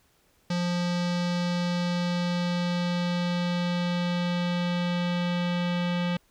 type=tone with low-pass filter sweep; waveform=square; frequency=175.7 Hz; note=F3; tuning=11 cents sharp; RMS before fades=-27 dBFS; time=0.5-6.17 s; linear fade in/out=5 ms; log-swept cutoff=5000 to 3300 Hz; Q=2.1; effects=pink hiss -65 dBFS RMS until 6.3 s